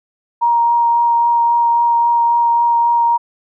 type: tone with vibrato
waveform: sine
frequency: 940 Hz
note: A#5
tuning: 14 cents sharp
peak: -10 dBFS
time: 0.41-3.18 s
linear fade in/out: 20 ms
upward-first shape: triangle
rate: 3.7 Hz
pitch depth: 10 cents each way
effects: none